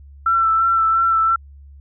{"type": "tone with vibrato", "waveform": "sine", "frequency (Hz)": 1338, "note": "E6", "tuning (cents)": 25, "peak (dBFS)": -13, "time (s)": [0.26, 1.36], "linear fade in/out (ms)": 5, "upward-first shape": "sine", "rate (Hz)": 2.9, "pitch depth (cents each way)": 22, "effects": ["added 70 Hz sine -39 dBFS peak until 1.8 s"]}